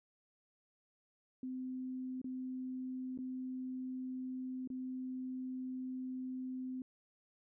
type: tone with dropouts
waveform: sine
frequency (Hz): 257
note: C4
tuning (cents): -31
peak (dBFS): -39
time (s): 1.43-6.82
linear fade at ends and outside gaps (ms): 2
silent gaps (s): 2.216-2.243 / 3.176-3.187 / 4.675-4.701
effects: none